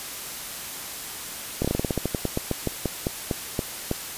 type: slowing click train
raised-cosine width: 2 ms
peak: -10 dBFS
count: 20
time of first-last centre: 1.62-3.914 s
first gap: 26 ms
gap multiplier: 1.15
effects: white hiss -35 dBFS RMS until 4.17 s + resampled to 32000 Hz